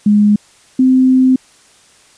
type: tone pair in turn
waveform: sine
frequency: 207.7 / 258.7 Hz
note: G#3 / C4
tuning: 0 / -19 cents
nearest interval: major third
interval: 381 cents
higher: second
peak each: -6 dBFS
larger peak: neither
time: 0.06-0.36 / 0.79-1.36 s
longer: second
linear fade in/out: 5 ms
effects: white hiss -47 dBFS RMS until 2.17 s + resampled to 22050 Hz